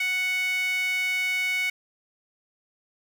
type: tone with high-pass filter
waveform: sawtooth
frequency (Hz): 740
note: F#5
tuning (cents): 0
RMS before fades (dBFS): -26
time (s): 0-1.7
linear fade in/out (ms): 5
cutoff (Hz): 2200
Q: 6.5
effects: none